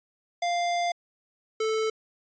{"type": "tone pair in turn", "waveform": "square", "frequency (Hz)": [697, 439.1], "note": ["F5", "A4"], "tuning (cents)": [-4, -4], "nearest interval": "minor sixth", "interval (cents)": 800, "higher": "first", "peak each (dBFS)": [-25, -25], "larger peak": "neither", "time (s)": [[0.42, 0.92], [1.6, 1.9]], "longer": "first", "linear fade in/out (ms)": 5, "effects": ["resampled to 16000 Hz"]}